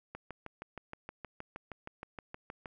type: click train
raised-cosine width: 0.5 ms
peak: -27 dBFS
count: 17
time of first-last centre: 0.15-2.658 s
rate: 6.38 Hz
effects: none